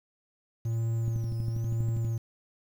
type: tone with tremolo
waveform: triangle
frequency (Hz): 114.4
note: A#2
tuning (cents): -32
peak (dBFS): -24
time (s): 0.65-2.18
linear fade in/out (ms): 5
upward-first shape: sine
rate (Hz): 1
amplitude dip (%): 30
type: click train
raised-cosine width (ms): 5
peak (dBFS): -24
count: 13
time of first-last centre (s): 1.08-2.048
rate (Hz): 12.4
effects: 9-bit